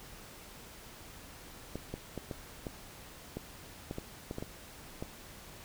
clicks, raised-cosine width 2 ms, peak -24 dBFS, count 12, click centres 1.756 / 1.94 / 2.177 / 2.312 / 2.668 / 3.37 / 3.911 / 3.984 / 4.311 / 4.384 / 4.425 / 5.025 s, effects pink hiss -51 dBFS RMS until 5.64 s

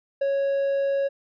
triangle tone with ADSR envelope, 553 Hz, C#5, 4 cents flat, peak -17 dBFS, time 0.21-1.09 s, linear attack 9 ms, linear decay 9 ms, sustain -2 dB, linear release 23 ms, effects resampled to 11025 Hz

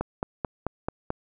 click train, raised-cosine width 1 ms, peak -13 dBFS, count 6, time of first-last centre 0.01-1.104 s, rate 4.57 Hz, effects none

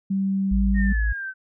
sine tone with pitch glide, 194.1 to 195.79 Hz, G3 to G3, -17 to -2 cents, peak -20 dBFS, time 0.1-0.93 s, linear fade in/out 10 ms, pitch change +15 cents, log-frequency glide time 0.48-0.63 s
sine tone, 54.7 Hz, A1, 9 cents flat, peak -19 dBFS, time 0.51-1.13 s, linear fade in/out 10 ms
sine exponential sweep, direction down, 1864.7 to 1522 Hz, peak -28 dBFS, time 0.74-1.34 s, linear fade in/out 50 ms
effects none

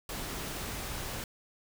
pink noise, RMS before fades -38 dBFS, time 0.09-1.24 s, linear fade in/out 2 ms, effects none

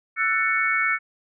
sine chord, F# minor seventh, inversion third, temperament just, 1332 / 1480 / 1776 / 2220 Hz, E6 / F#6 / A6 / C#7, +18 / 0 / +16 / +2 cents, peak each -26 / -27 / -27 / -22 dBFS, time 0.16-0.99 s, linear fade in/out 50 ms, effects none

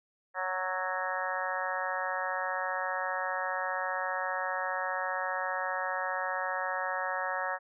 harmonic tone with a mistuned harmonic, 185 Hz, F#3, in tune, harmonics 3 / 4 / 5 / 6 / 7 / 8 / 9 / 10, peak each -38 / -38 / -38 / -39 / -39 / -44 / -37 / -39 dBFS, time 0.34-7.59 s, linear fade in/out 50 ms, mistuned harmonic 7, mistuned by +21 cents, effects none

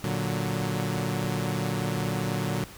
sawtooth chord, Bb augmented, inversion none, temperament equal, 116.54 / 146.83 / 185 Hz, Bb2 / D3 / F#3, 0 / 0 / 0 cents, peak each -27 dBFS, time 0.04-2.64 s, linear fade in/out 0 ms, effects pink hiss -46 dBFS RMS until 2.77 s

